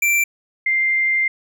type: tone pair in turn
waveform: square / sine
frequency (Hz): 2349 / 2096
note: D7 / C7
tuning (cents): 0 / +2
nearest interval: major second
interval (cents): 198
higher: first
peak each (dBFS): -15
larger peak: neither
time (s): 0.02-0.24 / 0.66-1.28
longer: second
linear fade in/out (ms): 5
effects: none